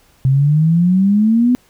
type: exponential sweep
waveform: sine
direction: up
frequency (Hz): 130.2 to 252.1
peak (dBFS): -9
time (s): 0.25-1.55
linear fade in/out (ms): 0
effects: pink hiss -53 dBFS RMS until 1.69 s